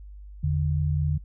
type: tone pair together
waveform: sine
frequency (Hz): 82.61 / 147.2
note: E2 / D3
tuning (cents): +4 / +4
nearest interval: minor seventh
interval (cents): 1000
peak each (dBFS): -25 / -24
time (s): 0.43-1.18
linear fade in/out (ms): 10
effects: noise-tail reverb RT60 0.1 s tail -22 dB re dry + added 50 Hz sine -40 dBFS peak until 1.24 s